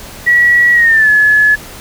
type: tone with pitch glide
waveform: sine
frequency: 1929 to 1708.6 Hz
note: B6 to G#6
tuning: -41 to +49 cents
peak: -5 dBFS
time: 0.26-1.56 s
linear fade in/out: 20 ms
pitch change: -210 cents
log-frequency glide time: 0.73-1.1 s
effects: pink hiss -31 dBFS RMS until 1.8 s